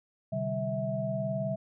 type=tone cluster; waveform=sine; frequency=129.9 / 149.1 / 194.3 / 649 Hz; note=C3 / D3 / G3 / E5; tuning=-12 / +27 / -15 / -27 cents; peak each=-35 / -38 / -35 / -32 dBFS; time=0.32-1.56 s; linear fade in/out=10 ms; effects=none